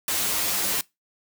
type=noise with comb filter; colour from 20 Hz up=white; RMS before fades=-25 dBFS; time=0.08-0.81 s; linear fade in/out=2 ms; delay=8.1 ms; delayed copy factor=-0.95; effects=noise-tail reverb RT60 0.2 s tail -22 dB re dry + high-pass 80 Hz 12 dB/octave